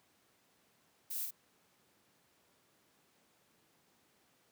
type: noise with echo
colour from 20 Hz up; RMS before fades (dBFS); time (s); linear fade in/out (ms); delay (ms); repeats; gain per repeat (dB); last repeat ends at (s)
violet; -40; 1.1-1.26; 10; 49; 1; -3; 1.309
effects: pink hiss -71 dBFS RMS until 4.51 s + high-pass 150 Hz 12 dB/octave